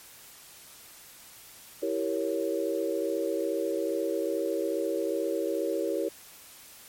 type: chord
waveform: sine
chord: E diminished seventh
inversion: none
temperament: equal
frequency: 329.6 / 392 / 466.2 / 554.4 Hz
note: E4 / G4 / Bb4 / Db5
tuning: 0 / 0 / 0 / 0 cents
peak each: -32 dBFS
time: 1.82-6.09 s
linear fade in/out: 10 ms
effects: white hiss -50 dBFS RMS until 6.88 s + MP3 64 kbps